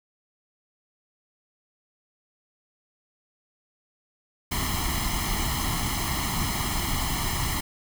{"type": "noise with comb filter", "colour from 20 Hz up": "pink", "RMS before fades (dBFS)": -27, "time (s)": [4.51, 7.61], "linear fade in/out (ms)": 10, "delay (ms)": 0.97, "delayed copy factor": 0.85, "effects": []}